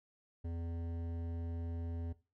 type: tone with hard clipping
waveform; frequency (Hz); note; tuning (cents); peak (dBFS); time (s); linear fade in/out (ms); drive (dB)
triangle; 84.1; E2; +35; -40; 0.44-2.13; 10; 17
effects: noise-tail reverb RT60 0.3 s tail -17 dB re dry